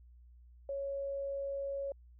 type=tone; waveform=sine; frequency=554.4 Hz; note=C#5; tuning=in tune; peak=-35 dBFS; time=0.69-1.92 s; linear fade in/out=2 ms; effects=added 60 Hz sine -55 dBFS peak until 2.19 s